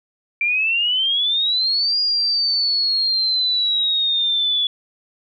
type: exponential two-way sweep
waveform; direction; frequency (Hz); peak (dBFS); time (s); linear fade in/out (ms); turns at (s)
sine; up then down; 2349 to 4863 to 3415; -16; 0.41-4.67; 2; 1.99
effects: none